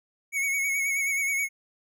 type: tone with vibrato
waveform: square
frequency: 2217 Hz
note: C#7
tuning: in tune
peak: -25 dBFS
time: 0.32-1.49 s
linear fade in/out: 50 ms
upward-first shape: sine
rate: 9.4 Hz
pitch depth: 40 cents each way
effects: none